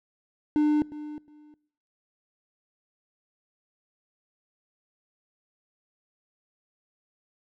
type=tone with echo; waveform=triangle; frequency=300 Hz; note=D4; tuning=37 cents sharp; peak=-17 dBFS; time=0.56-0.82 s; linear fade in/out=0 ms; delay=360 ms; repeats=2; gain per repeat=-15 dB; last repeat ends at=1.54 s; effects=noise-tail reverb RT60 0.7 s tail -23 dB re dry